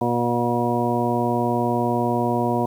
harmonic tone, 120 Hz, B2, 49 cents flat, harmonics 1 / 2 / 3 / 4 / 5 / 6 / 8, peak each -27 / -24 / -26 / -29 / -29 / -26 / -26 dBFS, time 0.01-2.66 s, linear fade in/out 5 ms, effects 8-bit

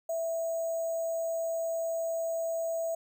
sine tone with sample-and-hold, 659.3 Hz, E5, in tune, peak -29 dBFS, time 0.09-2.95 s, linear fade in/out 5 ms, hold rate 7350 Hz, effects none

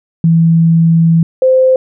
sine tone pair in turn, 165 / 518.9 Hz, E3 / C5, +2 / -14 cents, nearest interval octave + minor sixth, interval 1984 cents, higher second, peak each -5 dBFS, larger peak neither, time 0.24-1.23 / 1.42-1.76 s, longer first, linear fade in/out 2 ms, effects none

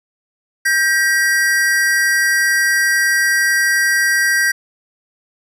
square tone pair together, 1581.9 / 1913 Hz, G6 / A#6, +15 / +44 cents, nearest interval minor third, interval 329 cents, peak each -16 dBFS, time 0.65-4.52 s, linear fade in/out 10 ms, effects resampled to 32000 Hz

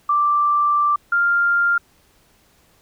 sine tone pair in turn, 1174.7 / 1397 Hz, D6 / F6, 0 / 0 cents, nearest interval minor third, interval 300 cents, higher second, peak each -14 dBFS, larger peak neither, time 0.09-0.96 / 1.12-1.78 s, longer first, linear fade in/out 5 ms, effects pink hiss -57 dBFS RMS until 2.81 s

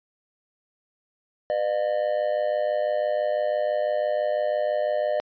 triangle tone with amplitude modulation, 604 Hz, D5, 48 cents sharp, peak -16 dBFS, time 1.5-5.2 s, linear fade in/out 0 ms, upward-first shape sine, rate 106 Hz, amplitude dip 85%, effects resampled to 11025 Hz

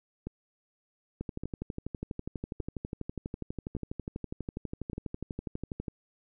two click trains, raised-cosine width 3 ms, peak -23 / -22 dBFS, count 5 / 58, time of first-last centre 0.27-4.932 / 1.21-5.882 s, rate 0.858 / 12.2 Hz, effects none

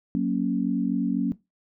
sine chord, F# major, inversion none, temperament equal, 185 / 233.1 / 277.2 Hz, F#3 / A#3 / C#4, 0 / 0 / 0 cents, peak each -26 dBFS, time 0.15-1.32 s, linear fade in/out 0 ms, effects noise-tail reverb RT60 0.2 s tail -18 dB re dry

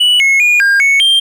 triangle tone with pitch steps, 2952 / 2177 / 2438 / 1609 / 2213 / 3175 Hz, F#7 / C#7 / D#7 / G6 / C#7 / G7, -5 / -32 / -36 / +45 / -3 / +21 cents, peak -5 dBFS, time 0-1.2 s, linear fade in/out 10 ms, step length 200 ms, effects none

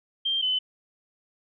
sine tone pair in turn, 3171 / 3029 Hz, G7 / F#7, +19 / +40 cents, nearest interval minor second, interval 79 cents, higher first, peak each -23 / -22 dBFS, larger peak second, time 0.25-0.42 / 0.42-0.59 s, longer neither, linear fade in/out 10 ms, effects none

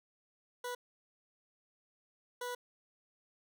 20% pulse tone bursts at uneven times, 491.1 Hz, B4, 10 cents flat, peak -33 dBFS, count 2, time 0.64-0.75 / 2.41-2.55 s, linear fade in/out 5 ms, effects none

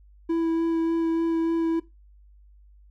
triangle tone with vibrato, 329.6 Hz, E4, in tune, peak -19 dBFS, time 0.29-1.8 s, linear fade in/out 10 ms, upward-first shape sine, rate 3.4 Hz, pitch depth 11 cents each way, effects noise-tail reverb RT60 0.2 s tail -17 dB re dry + added 50 Hz sine -50 dBFS peak until 2.9 s

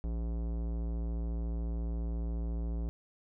sine tone with tanh clipping, 57.1 Hz, A#1, 35 cents flat, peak -34 dBFS, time 0.04-2.89 s, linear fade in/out 0 ms, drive 18 dB, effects none

